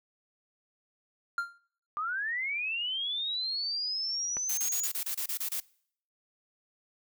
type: tone with exponential decay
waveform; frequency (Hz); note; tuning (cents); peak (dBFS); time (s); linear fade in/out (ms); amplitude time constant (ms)
triangle; 1392; F6; -6; -23; 1.38-1.58; 2; 42
type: linear sweep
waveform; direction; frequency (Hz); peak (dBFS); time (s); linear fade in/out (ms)
sine; up; 1174.7 to 6940; -30; 1.97-4.87; 0
type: click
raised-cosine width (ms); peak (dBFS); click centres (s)
0.5; -24; 4.369
type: noise bursts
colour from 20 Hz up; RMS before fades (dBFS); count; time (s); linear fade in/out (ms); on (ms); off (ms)
blue; -33; 10; 4.49-5.602; 5; 86; 28
effects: noise-tail reverb RT60 0.6 s tail -23 dB re dry